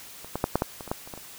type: clicks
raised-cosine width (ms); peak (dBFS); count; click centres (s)
1; -27 / -14 / -8 / -7 / -9 / -23 / -25 / -12 / -30 / -23 / -27; 11; 0.246 / 0.356 / 0.441 / 0.556 / 0.621 / 0.808 / 0.877 / 0.915 / 1.075 / 1.138 / 1.176
effects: white hiss -45 dBFS RMS until 1.38 s